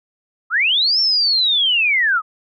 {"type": "linear two-way sweep", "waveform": "sine", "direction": "up then down", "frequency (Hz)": [1208, 5460, 1208], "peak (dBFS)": -13, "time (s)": [0.5, 2.22], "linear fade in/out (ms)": 50, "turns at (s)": 1, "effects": []}